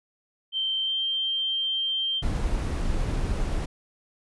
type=tone with pitch glide; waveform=sine; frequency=3125 to 3152 Hz; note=G7 to G7; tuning=-6 to +9 cents; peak=-24 dBFS; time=0.52-2.23 s; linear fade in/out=50 ms; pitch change=+15 cents; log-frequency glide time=0.85-0.91 s
type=noise; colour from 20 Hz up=brown; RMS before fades=-26 dBFS; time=2.22-3.66 s; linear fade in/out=10 ms
effects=resampled to 24000 Hz